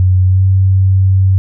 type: tone with pitch glide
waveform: sine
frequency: 92.5 to 95.21 Hz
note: F#2 to G2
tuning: 0 to -50 cents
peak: -6 dBFS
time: 0-1.38 s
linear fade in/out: 0 ms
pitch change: +50 cents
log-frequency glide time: 0.25-0.44 s
effects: none

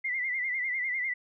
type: tone with vibrato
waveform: sine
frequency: 2047 Hz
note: C7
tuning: 38 cents flat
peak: -28 dBFS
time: 0.04-1.14 s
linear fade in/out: 10 ms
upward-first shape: sine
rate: 10 Hz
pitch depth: 81 cents each way
effects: none

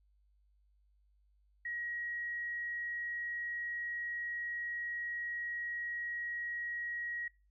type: tone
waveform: sine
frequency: 1900 Hz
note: A#6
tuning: 33 cents sharp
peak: -37 dBFS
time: 1.65-7.28 s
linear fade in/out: 5 ms
effects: noise-tail reverb RT60 0.3 s tail -23 dB re dry + added 50 Hz sine -67 dBFS peak until 7.5 s

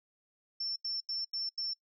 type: tone bursts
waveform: sine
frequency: 5390 Hz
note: E8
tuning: 38 cents sharp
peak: -33 dBFS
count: 5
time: 0.6-1.736 s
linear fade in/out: 5 ms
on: 160 ms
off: 84 ms
effects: noise-tail reverb RT60 0.1 s tail -26 dB re dry

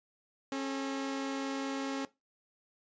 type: tone pair together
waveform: sawtooth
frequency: 271.9 / 430.3 Hz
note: C#4 / A4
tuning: -33 / -39 cents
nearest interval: minor sixth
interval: 794 cents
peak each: -30 / -39 dBFS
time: 0.52-2.05 s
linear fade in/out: 2 ms
effects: noise-tail reverb RT60 0.2 s tail -18 dB re dry + resampled to 16000 Hz

